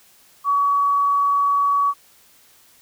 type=tone; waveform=sine; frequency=1132 Hz; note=C#6; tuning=36 cents sharp; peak=-15 dBFS; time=0.44-1.94 s; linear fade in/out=50 ms; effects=white hiss -53 dBFS RMS until 2.81 s